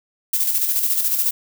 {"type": "noise with tremolo", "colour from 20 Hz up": "violet", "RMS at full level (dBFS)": -18, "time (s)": [0.33, 1.31], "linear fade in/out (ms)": 5, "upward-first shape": "square", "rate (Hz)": 14, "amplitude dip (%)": 45, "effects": []}